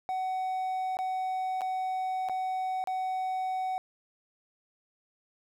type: tone with dropouts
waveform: triangle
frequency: 750 Hz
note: F#5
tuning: 23 cents sharp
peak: -27 dBFS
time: 0.09-3.78 s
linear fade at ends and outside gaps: 0 ms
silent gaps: 0.97-0.989 / 1.609-1.617 / 2.287-2.296 / 2.84-2.873 s
effects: none